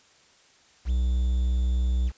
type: tone with quantisation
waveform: triangle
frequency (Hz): 61.74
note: B1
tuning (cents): 0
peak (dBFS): -19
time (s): 0.85-2.12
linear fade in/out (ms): 50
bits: 8
effects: white hiss -58 dBFS RMS until 2.17 s + resampled to 16000 Hz